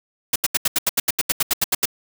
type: noise bursts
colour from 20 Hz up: white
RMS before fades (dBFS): -18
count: 15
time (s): 0.33-1.856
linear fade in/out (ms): 5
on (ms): 28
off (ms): 79
effects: none